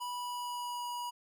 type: tone with pitch glide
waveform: square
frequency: 981 to 968.6 Hz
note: B5 to B5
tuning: -12 to -34 cents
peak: -37 dBFS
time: 0-1.11 s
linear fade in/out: 20 ms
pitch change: -22 cents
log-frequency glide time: 0.15-0.85 s
effects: none